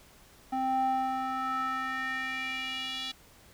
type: tone with band-pass filter sweep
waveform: square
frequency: 261.6 Hz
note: C4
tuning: in tune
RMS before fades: -32 dBFS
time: 0.52-3.12 s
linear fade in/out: 10 ms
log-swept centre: 640 to 3600 Hz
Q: 3.8
effects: pink hiss -57 dBFS RMS until 3.53 s